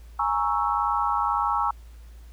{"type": "chord", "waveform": "sine", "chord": "A# half-diminished seventh", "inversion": "third", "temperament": "equal", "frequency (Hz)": [830.6, 932.3, 1108.7, 1318.5], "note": ["G#5", "A#5", "C#6", "E6"], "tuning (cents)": [0, 0, 0, 0], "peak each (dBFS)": -27, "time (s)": [0.19, 1.71], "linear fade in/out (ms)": 5, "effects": ["added 57 Hz sine -42 dBFS peak until 2.32 s", "pink hiss -59 dBFS RMS until 2.32 s"]}